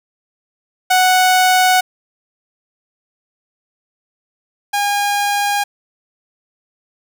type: tone pair in turn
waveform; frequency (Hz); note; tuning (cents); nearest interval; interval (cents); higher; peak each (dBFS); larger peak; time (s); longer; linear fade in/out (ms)
sawtooth; 740 / 813.9; F#5 / G#5; 0 / -35; major second; 165; second; -6 / -11; first; 0.9-1.81 / 4.73-5.64; neither; 10
effects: 8-bit